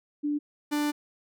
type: tone pair in turn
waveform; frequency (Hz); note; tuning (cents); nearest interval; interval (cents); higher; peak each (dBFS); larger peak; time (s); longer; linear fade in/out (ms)
sine / 45% pulse; 293.7 / 295.3; D4 / D4; 0 / +10; unison; 10; second; -25; neither; 0.23-0.39 / 0.71-0.92; second; 20
effects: none